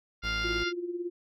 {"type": "harmonic tone", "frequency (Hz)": 698.5, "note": "F5", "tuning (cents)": 0, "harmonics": [2, 3, 4, 5, 6, 7, 8], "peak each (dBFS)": [-32, -36, -38, -40, -42, -43, -44], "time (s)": [0.22, 0.73], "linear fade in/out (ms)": 50}
{"type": "tone", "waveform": "40% pulse", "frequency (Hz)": 54.5, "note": "A1", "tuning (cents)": -16, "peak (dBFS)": -34, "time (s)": [0.23, 0.64], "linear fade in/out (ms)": 10}
{"type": "tone with tremolo", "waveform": "sine", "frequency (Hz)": 350, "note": "F4", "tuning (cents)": 4, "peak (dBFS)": -29, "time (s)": [0.44, 1.1], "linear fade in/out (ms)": 10, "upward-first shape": "sine", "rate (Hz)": 18, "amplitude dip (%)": 65}
{"effects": []}